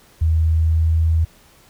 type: tone with pitch glide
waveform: sine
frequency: 80.3 to 81 Hz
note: E2 to E2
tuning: -45 to -30 cents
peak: -13 dBFS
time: 0.21-1.25 s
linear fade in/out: 10 ms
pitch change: +15 cents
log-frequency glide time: 0.46-0.97 s
effects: pink hiss -51 dBFS RMS until 1.69 s